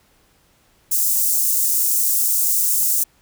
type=high-pass noise; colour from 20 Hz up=white; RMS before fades=-18 dBFS; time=0.91-3.04 s; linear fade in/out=10 ms; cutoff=6800 Hz; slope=24 dB/octave; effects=pink hiss -58 dBFS RMS until 3.21 s